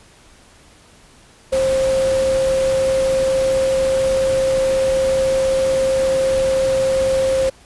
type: tone in noise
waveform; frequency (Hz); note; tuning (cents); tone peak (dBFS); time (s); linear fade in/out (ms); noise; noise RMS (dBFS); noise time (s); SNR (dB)
sine; 530; C5; +22; -14; 1.52-7.5; 10; pink; -28; 1.52-7.5; +11
effects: pink hiss -48 dBFS RMS until 7.65 s + resampled to 24000 Hz